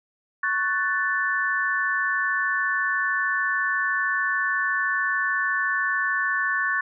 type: chord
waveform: sine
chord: F# minor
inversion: second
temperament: equal with one note detuned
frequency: 1108.7 / 1493.7 / 1760 Hz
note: C#6 / F#6 / A6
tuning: 0 / +16 / 0 cents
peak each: -28 / -26 / -24 dBFS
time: 0.43-6.81 s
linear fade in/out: 5 ms
effects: none